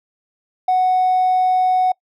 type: tone with hard clipping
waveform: sine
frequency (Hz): 740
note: F#5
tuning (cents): 0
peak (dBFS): -13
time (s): 0.68-1.92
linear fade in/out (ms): 5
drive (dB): 1
effects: noise-tail reverb RT60 0.1 s tail -25 dB re dry